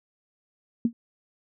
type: tone with exponential decay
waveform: sine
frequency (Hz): 233.1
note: A#3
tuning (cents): 0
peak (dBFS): -15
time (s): 0.85-0.93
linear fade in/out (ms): 2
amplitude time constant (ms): 17
effects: none